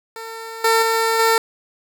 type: tone with level steps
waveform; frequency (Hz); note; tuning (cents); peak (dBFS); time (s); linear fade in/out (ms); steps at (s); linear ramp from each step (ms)
15% pulse; 451.5; A4; +45; -24 / -7 / -10 / -7; 0.16-1.38; 2; 0.64 / 0.82 / 1.19; 5
effects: none